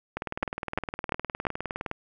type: two click trains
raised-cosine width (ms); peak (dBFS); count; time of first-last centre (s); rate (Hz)
0.5; -16 / -10; 35 / 4; 0.17-1.914 / 0.43-1.468; 19.5 / 2.89
effects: none